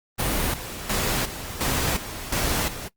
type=noise with tremolo; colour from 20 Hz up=pink; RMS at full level=-24 dBFS; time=0.18-2.89 s; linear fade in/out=20 ms; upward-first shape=square; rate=1.4 Hz; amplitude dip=70%; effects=noise-tail reverb RT60 0.1 s tail -21 dB re dry + Opus 32 kbps